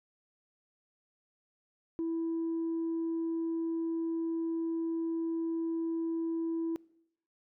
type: tone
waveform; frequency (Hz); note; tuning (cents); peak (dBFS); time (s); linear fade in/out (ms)
sine; 329.6; E4; 0; -29; 1.99-6.76; 0
effects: noise-tail reverb RT60 0.8 s tail -25 dB re dry + tanh soft clip ceiling -28 dBFS

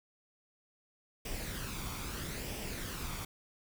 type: noise with flanger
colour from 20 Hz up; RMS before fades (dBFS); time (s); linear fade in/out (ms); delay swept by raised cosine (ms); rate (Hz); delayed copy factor
pink; -40; 1.25-3.25; 5; 0.36 to 0.88; 0.77; +0.5
effects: none

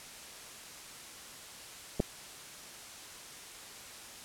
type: clicks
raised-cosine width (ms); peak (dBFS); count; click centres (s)
2; -21 / -14; 2; 1.997 / 2.002
effects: white hiss -48 dBFS RMS until 4.24 s + low-pass 10000 Hz 12 dB/octave

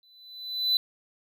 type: tone with exponential growth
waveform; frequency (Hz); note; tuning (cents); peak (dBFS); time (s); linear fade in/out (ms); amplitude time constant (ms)
triangle; 4000; B7; +21; -17; 0.03-0.77; 1; 160
effects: none

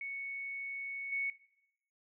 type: tone with level steps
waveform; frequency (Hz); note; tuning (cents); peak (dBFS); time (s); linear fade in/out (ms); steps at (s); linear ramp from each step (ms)
sine; 2217; C#7; 0; -38 / -32; 0.01-1.3; 2; 1.12; 5
effects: noise-tail reverb RT60 0.8 s tail -19 dB re dry

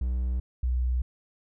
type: tone pair in turn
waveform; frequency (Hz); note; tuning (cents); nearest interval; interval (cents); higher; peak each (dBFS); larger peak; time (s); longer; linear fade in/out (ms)
triangle / sine; 62.1 / 62.1; B1 / B1; +10 / +10; unison; 0; neither; -23; neither; 0.01-0.4 / 0.63-1.02; neither; 5
effects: none

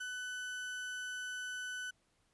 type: tone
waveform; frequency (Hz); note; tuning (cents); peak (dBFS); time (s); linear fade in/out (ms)
35% pulse; 1500; F#6; +23; -38; 0-1.91; 10
effects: pink hiss -75 dBFS RMS until 2.33 s + resampled to 24000 Hz

